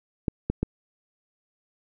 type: clicks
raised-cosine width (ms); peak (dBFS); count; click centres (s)
3; -11; 3; 0.282 / 0.5 / 0.63
effects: none